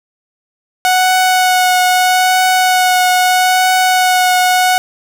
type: tone with vibrato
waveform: sawtooth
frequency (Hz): 737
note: F#5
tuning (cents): -7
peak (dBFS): -5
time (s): 0.85-4.78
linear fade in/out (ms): 0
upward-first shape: triangle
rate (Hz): 0.78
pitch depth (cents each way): 15
effects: none